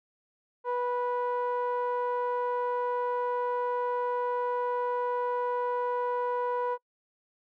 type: tone with low-pass filter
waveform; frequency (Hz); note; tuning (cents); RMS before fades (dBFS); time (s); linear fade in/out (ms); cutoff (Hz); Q
sawtooth; 490.7; B4; -11; -30; 0.64-6.78; 50; 1000; 2.2
effects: noise-tail reverb RT60 0.1 s tail -26 dB re dry